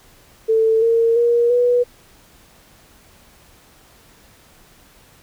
sine tone with pitch steps, 445.1 / 458.9 / 473.2 / 487.9 Hz, A4 / A#4 / A#4 / B4, +20 / -27 / +26 / -21 cents, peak -12 dBFS, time 0.48-1.84 s, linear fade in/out 20 ms, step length 340 ms, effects pink hiss -50 dBFS RMS until 5.22 s

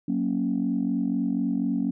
sine chord, F# major, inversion none, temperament equal, 185 / 233.1 / 277.2 Hz, F#3 / A#3 / C#4, 0 / 0 / 0 cents, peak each -28 / -26 / -26 dBFS, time 0.08-1.91 s, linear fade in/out 5 ms, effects tanh soft clip ceiling -15 dBFS

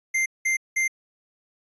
square tone bursts, 2093 Hz, C7, in tune, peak -21 dBFS, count 3, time 0.14-0.88 s, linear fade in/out 10 ms, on 120 ms, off 190 ms, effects resampled to 22050 Hz

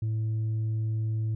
sine tone, 110 Hz, A2, in tune, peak -23 dBFS, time 0.02-1.35 s, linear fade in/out 5 ms, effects tanh soft clip ceiling -25 dBFS

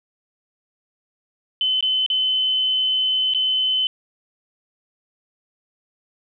sine tone with dropouts, 3043 Hz, F#7, 48 cents sharp, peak -17 dBFS, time 1.61-3.87 s, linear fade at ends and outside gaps 1 ms, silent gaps 1.808-1.826 / 2.063-2.101 / 3.337-3.347 s, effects none

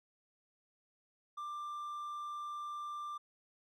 triangle tone, 1185 Hz, D6, 15 cents sharp, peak -38 dBFS, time 1.37-3.18 s, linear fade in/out 10 ms, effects none

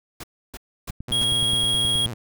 pink noise bursts, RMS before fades -36 dBFS, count 4, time 0.2-1.244 s, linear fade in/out 5 ms, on 36 ms, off 300 ms
click train, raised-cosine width 5 ms, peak -20 dBFS, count 12, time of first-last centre 0.9-2.062 s, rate 9.47 Hz
sawtooth tone with vibrato, 115.1 Hz, A#2, 22 cents flat, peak -26 dBFS, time 1.08-2.14 s, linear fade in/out 5 ms, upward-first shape sine, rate 15 Hz, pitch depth 150 cents each way
square tone, 3292 Hz, G#7, 16 cents flat, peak -20 dBFS, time 1.12-2.06 s, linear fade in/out 2 ms
effects none

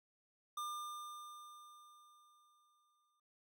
square tone with exponential decay, 1200 Hz, D6, 37 cents sharp, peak -40 dBFS, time 0.57-3.2 s, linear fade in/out 5 ms, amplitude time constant 570 ms, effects none

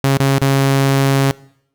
sawtooth tone with dropouts, 136.7 Hz, C#3, 24 cents flat, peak -7 dBFS, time 0.04-1.31 s, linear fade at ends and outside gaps 0 ms, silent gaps 0.173-0.201 / 0.382-0.417 s, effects noise-tail reverb RT60 0.7 s tail -22 dB re dry

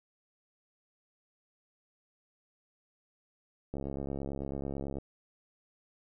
click train, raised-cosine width 2 ms, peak -24 dBFS, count 87, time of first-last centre 3.74-4.985 s, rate 69.1 Hz, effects none

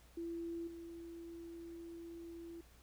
sine tone with level steps, 336.5 Hz, E4, 36 cents sharp, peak -40 / -47 dBFS, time 0.17-2.61 s, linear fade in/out 5 ms, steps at 0.67 s, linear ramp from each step 5 ms, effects added 60 Hz sine -62 dBFS peak until 2.82 s + pink hiss -66 dBFS RMS until 2.82 s

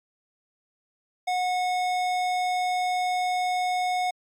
sine tone with tanh clipping, 729 Hz, F#5, 26 cents flat, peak -25 dBFS, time 1.27-4.11 s, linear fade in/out 10 ms, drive 18 dB, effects MP3 96 kbps

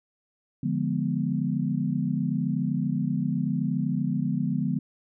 sine chord, D diminished seventh, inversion none, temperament equal, 146.83 / 174.61 / 207.7 / 246.9 Hz, D3 / F3 / Ab3 / Cb4, 0 / 0 / 0 / 0 cents, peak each -29 / -29 / -30 / -29 dBFS, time 0.63-4.79 s, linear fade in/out 5 ms, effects none

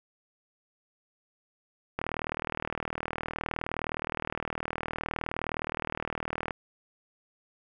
click train, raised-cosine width 0.5 ms, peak -16 dBFS, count 179, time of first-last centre 1.99-6.508 s, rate 39.4 Hz, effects none

